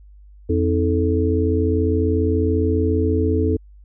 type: harmonic tone with a mistuned harmonic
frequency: 87.31 Hz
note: F2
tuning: in tune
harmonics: 1 / 3 / 4 / 5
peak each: -19 / -23 / -23 / -21 dBFS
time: 0.49-3.57 s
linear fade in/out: 10 ms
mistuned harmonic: 4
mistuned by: -140 cents
effects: added 50 Hz sine -42 dBFS peak until 3.84 s